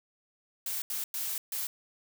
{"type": "noise bursts at uneven times", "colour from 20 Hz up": "blue", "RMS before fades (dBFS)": -34, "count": 4, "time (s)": [[0.66, 0.82], [0.9, 1.04], [1.14, 1.38], [1.52, 1.67]], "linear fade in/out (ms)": 2, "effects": []}